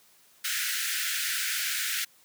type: high-pass noise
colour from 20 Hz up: pink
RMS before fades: -30 dBFS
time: 0.44-2.05 s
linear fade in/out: 10 ms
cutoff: 1400 Hz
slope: 96 dB/octave
effects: white hiss -60 dBFS RMS until 2.24 s + high-pass 100 Hz 12 dB/octave